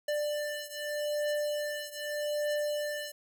square beating tone pair, 592 / 592.82 Hz, D5 / D5, +14 / +16 cents, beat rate 0.82 Hz, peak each -34 / -36 dBFS, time 0.08-3.12 s, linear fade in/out 5 ms, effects none

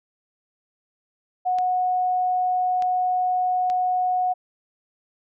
sine tone, 732 Hz, F#5, 19 cents flat, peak -19 dBFS, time 1.45-4.34 s, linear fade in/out 20 ms
clicks, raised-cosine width 0.2 ms, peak -20 dBFS, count 3, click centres 1.586 / 2.823 / 3.7 s
effects none

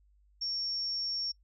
sine tone, 5490 Hz, F8, 31 cents flat, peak -32 dBFS, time 0.41-1.32 s, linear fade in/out 10 ms, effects noise-tail reverb RT60 0.1 s tail -24 dB re dry + added 50 Hz sine -62 dBFS peak until 1.43 s

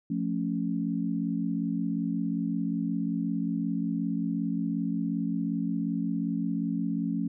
sine chord, F augmented, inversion none, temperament equal, 174.61 / 220 / 277.2 Hz, F3 / A3 / C#4, 0 / 0 / 0 cents, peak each -31 dBFS, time 0.1-7.28 s, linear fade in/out 5 ms, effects none

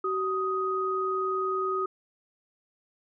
sine tone pair together, 379.6 / 1249.8 Hz, F#4 / D#6, +44 / +7 cents, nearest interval octave + major sixth, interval 2063 cents, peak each -29 / -28 dBFS, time 0.04-1.86 s, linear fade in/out 5 ms, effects none

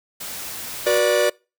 white noise, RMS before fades -32 dBFS, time 0.2-0.99 s, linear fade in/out 10 ms
45% pulse chord, B minor, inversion second, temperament equal with one note detuned, 370 / 483.4 / 587.3 Hz, F#4 / B4 / D5, 0 / -37 / 0 cents, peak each -23 / -21 / -18 dBFS, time 0.86-1.3 s, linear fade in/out 10 ms
effects noise-tail reverb RT60 0.3 s tail -25 dB re dry

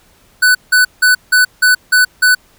square tone bursts, 1495 Hz, F#6, 17 cents sharp, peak -7 dBFS, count 7, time 0.42-2.35 s, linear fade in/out 10 ms, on 130 ms, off 170 ms, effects pink hiss -50 dBFS RMS until 2.58 s

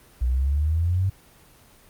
sine exponential sweep, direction up, 59.6 to 98 Hz, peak -19 dBFS, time 0.21-1.1 s, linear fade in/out 10 ms, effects pink hiss -53 dBFS RMS until 1.89 s + Opus 24 kbps

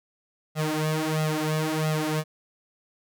sawtooth tone with flanger, 155.56 Hz, D#3, in tune, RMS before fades -26 dBFS, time 0.55-2.24 s, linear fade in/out 50 ms, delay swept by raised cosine 1.5 to 4.7 ms, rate 1.5 Hz, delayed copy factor +0.95, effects none

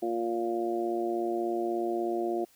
harmonic tone, 116.54 Hz, A#2, in tune, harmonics 2 / 3 / 4 / 5 / 6, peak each -39 / -29 / -41 / -39 / -34 dBFS, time 0.02-2.45 s, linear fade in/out 10 ms, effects white hiss -62 dBFS RMS until 2.55 s

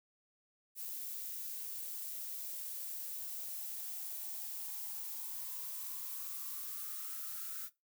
violet noise with high-pass filter sweep, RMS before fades -43 dBFS, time 0.75-7.7 s, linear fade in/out 50 ms, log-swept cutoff 410 to 1400 Hz, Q 9.2, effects noise-tail reverb RT60 0.2 s tail -18 dB re dry

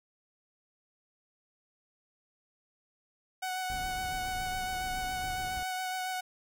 sawtooth tone with vibrato, 743 Hz, F#5, 7 cents sharp, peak -29 dBFS, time 3.42-6.21 s, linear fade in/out 10 ms, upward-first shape sine, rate 7.2 Hz, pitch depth 15 cents each way
brown noise, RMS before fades -43 dBFS, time 3.7-5.63 s, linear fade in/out 0 ms
effects none

